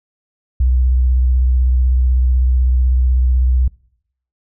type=tone with vibrato; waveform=sine; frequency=63 Hz; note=B1; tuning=35 cents sharp; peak=-10 dBFS; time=0.6-3.68 s; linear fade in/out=5 ms; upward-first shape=sine; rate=16 Hz; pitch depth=45 cents each way; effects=noise-tail reverb RT60 0.7 s tail -24 dB re dry